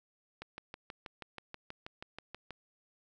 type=click train; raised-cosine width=0.3 ms; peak=-27 dBFS; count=14; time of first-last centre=0.42-2.507 s; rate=6.23 Hz; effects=none